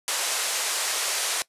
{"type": "band-pass noise", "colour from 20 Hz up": "white", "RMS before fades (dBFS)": -27, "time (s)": [0.08, 1.42], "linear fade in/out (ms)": 0, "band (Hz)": [450, 10000], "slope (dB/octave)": 24, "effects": ["noise-tail reverb RT60 0.1 s tail -20 dB re dry", "resampled to 32000 Hz"]}